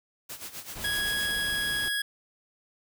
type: noise with tremolo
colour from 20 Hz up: white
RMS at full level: -38 dBFS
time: 0.29-1.32 s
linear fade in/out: 10 ms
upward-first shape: sine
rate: 7.8 Hz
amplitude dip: 75%
type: noise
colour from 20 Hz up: pink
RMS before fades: -40 dBFS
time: 0.75-1.89 s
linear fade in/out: 10 ms
type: tone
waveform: 25% pulse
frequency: 1661.2 Hz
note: G#6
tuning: in tune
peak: -23 dBFS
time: 0.84-2.02 s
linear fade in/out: 5 ms
effects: none